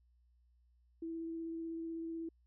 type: tone with vibrato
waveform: sine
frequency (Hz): 329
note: E4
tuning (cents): -3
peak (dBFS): -39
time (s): 1.02-2.29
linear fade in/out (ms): 5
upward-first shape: square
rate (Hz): 16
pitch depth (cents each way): 8
effects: added 60 Hz sine -67 dBFS peak until 2.46 s